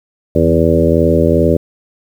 harmonic tone with a mistuned harmonic, 82.41 Hz, E2, in tune, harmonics 1 / 2 / 3 / 4 / 5 / 6 / 7, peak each -16 / -16 / -16 / -16 / -16 / -16 / -16 dBFS, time 0.35-1.57 s, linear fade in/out 5 ms, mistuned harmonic 2, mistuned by -35 cents, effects 7-bit

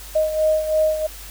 sine beating tone pair, 622.3 / 625.3 Hz, D#5 / D#5, 0 / +8 cents, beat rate 3 Hz, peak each -17 / -23 dBFS, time 0.15-1.07 s, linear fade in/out 10 ms, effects added 50 Hz sine -38 dBFS peak until 1.3 s + white hiss -39 dBFS RMS until 1.3 s

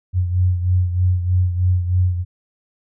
sine beating tone pair, 90.1 / 93.3 Hz, F#2 / F#2, -45 / +15 cents, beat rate 3.2 Hz, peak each -15 / -22 dBFS, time 0.13-2.25 s, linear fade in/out 50 ms, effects none

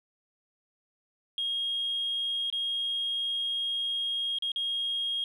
sine tone with dropouts, 3259 Hz, G#7, 33 cents flat, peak -27 dBFS, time 1.38-5.24 s, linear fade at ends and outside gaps 1 ms, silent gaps 2.501-2.526 / 4.386-4.423 / 4.518-4.56 s, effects tanh soft clip ceiling -23 dBFS + 11-bit

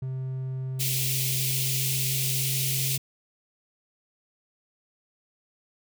triangle tone with pitch glide, 130.81 to 132.56 Hz, C3 to C3, 0 to +23 cents, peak -27 dBFS, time 0.02-2.98 s, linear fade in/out 5 ms, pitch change +23 cents, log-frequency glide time 1.55-2.28 s
white high-pass noise, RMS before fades -28 dBFS, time 0.79-2.98 s, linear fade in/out 20 ms, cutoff 2200 Hz, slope 48 dB/octave
effects none

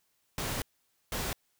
pink noise bursts at uneven times, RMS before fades -34 dBFS, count 2, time 0.38-0.62 / 1.12-1.33 s, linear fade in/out 2 ms, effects white hiss -74 dBFS RMS until 1.59 s

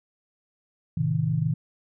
sine chord, A diminished, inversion none, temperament just, 110 / 132 / 158.4 Hz, A2 / C3 / Eb3, 0 / +16 / +31 cents, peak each -29 / -27 / -24 dBFS, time 0.97-1.54 s, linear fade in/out 5 ms, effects none

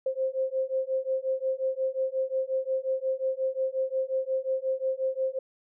sine beating tone pair, 523.3 / 528.9 Hz, C5 / C5, 0 / +19 cents, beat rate 5.6 Hz, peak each -29 dBFS, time 0.06-5.39 s, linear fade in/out 5 ms, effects none

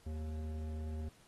sine tone with hard clipping, 77.78 Hz, D#2, in tune, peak -40 dBFS, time 0.06-1.09 s, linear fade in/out 5 ms, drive 13 dB, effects pink hiss -65 dBFS RMS until 1.27 s + AAC 32 kbps

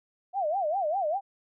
sine tone with vibrato, 691 Hz, F5, 19 cents flat, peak -25 dBFS, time 0.33-1.21 s, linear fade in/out 50 ms, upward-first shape sine, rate 5 Hz, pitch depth 260 cents each way, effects none

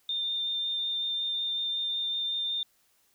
sine tone with vibrato, 3609 Hz, A7, 43 cents sharp, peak -28 dBFS, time 0.09-2.63 s, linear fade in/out 2 ms, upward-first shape sine, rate 5.4 Hz, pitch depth 9 cents each way, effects white hiss -68 dBFS RMS until 3.14 s

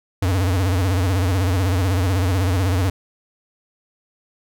square tone with vibrato, 92.5 Hz, F#2, in tune, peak -17 dBFS, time 0.22-2.9 s, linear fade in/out 5 ms, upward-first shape sine, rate 16 Hz, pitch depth 130 cents each way, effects none

